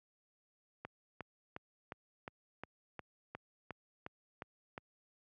click train, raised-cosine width 0.5 ms, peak -28 dBFS, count 12, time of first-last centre 0.85-4.779 s, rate 2.8 Hz, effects high-pass 80 Hz 12 dB/octave

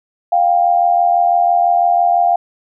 sine tone pair together, 702 / 788 Hz, F5 / G5, +9 / +9 cents, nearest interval major second, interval 200 cents, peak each -11 / -15 dBFS, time 0.32-2.36 s, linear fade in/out 5 ms, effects none

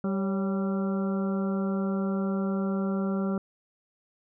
harmonic tone with a mistuned harmonic, 195.1 Hz, G3, 8 cents flat, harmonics 1 / 2 / 3 / 4 / 5 / 6 / 7, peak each -26 / -34 / -37 / -45 / -49 / -45 / -41 dBFS, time 0.04-3.38 s, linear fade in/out 2 ms, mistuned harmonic 3, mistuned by -66 cents, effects none

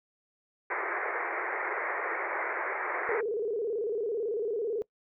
white band-pass noise, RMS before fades -33 dBFS, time 0.7-3.21 s, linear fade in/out 5 ms, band 340 to 2200 Hz, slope 96 dB/octave
sine tone with vibrato, 440 Hz, A4, in tune, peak -28 dBFS, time 3.09-4.82 s, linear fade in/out 0 ms, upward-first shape square, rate 18 Hz, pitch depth 110 cents each way
effects noise-tail reverb RT60 0.1 s tail -23 dB re dry

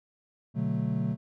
triangle chord, B minor seventh, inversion none, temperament equal, 123.47 / 146.83 / 185 / 220 Hz, B2 / D3 / F#3 / A3, 0 / 0 / 0 / 0 cents, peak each -30 dBFS, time 0.54-1.17 s, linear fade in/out 50 ms, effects none

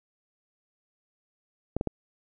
clicks, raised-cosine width 2 ms, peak -14 dBFS, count 3, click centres 1.766 / 1.811 / 1.873 s, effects none

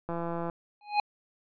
click train, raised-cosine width 1 ms, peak -21 dBFS, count 70, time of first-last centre 0.09-0.498 s, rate 169 Hz
square tone with exponential growth, 830.6 Hz, G#5, in tune, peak -20 dBFS, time 0.81-1 s, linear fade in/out 2 ms, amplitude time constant 41 ms
effects resampled to 11025 Hz

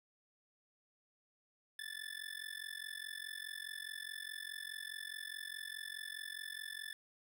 25% pulse tone with amplitude modulation, 1747 Hz, A6, 13 cents flat, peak -36 dBFS, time 1.79-6.93 s, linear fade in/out 2 ms, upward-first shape sine, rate 44.8 Hz, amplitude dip 95%, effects none

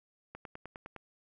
click train, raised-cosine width 0.5 ms, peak -29 dBFS, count 7, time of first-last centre 0.35-0.963 s, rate 9.79 Hz, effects none

